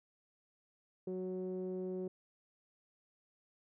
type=tone with low-pass filter; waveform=sawtooth; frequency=185 Hz; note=F#3; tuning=in tune; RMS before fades=-40 dBFS; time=1.07-2.08 s; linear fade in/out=5 ms; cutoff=430 Hz; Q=8.8; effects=none